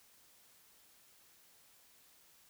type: silence
effects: white hiss -65 dBFS RMS until 2.49 s